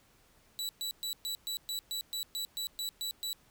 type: tone bursts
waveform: sawtooth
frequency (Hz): 3937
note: B7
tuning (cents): -6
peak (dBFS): -31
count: 13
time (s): 0.59-3.33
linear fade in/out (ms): 0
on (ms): 100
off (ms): 120
effects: pink hiss -65 dBFS RMS until 3.5 s